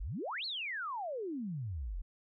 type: exponential two-way sweep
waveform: sine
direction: up then down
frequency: 37 to 4435 to 37 Hz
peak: -36 dBFS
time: 0-2.02 s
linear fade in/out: 10 ms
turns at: 0.45 s
effects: none